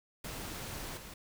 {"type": "noise with level steps", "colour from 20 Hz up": "pink", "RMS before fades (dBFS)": [-42, -48], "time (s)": [0.24, 1.14], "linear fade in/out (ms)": 5, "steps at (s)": 0.97, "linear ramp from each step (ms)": 5, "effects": []}